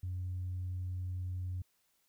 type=tone; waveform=sine; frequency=91.1 Hz; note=F#2; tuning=26 cents flat; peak=-34 dBFS; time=0.03-1.62 s; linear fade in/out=5 ms; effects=tanh soft clip ceiling -32 dBFS + white hiss -75 dBFS RMS until 2.08 s